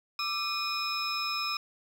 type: tone cluster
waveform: triangle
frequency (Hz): 1179 / 1328 / 2465 / 3867 / 5200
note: D6 / E6 / D#7 / B7 / E8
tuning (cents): +6 / +12 / -17 / -37 / -24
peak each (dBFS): -33 / -39 / -33 / -38 / -32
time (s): 0.19-1.57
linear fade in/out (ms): 2
effects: tanh soft clip ceiling -20 dBFS